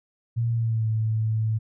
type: tone with pitch glide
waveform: sine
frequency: 116.6 to 110.18 Hz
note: A#2 to A2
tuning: +1 to +3 cents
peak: -21 dBFS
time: 0.36-1.59 s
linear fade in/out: 20 ms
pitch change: -98 cents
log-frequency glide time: 0.51-0.87 s
effects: none